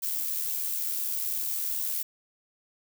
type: noise with amplitude modulation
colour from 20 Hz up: violet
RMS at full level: -28 dBFS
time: 0.02-2.03 s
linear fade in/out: 10 ms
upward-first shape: sine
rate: 79.9 Hz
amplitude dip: 55%
effects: none